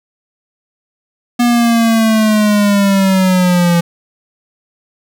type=linear sweep; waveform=square; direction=down; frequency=242.3 to 170 Hz; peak=-9 dBFS; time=1.39-3.81 s; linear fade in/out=10 ms; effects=none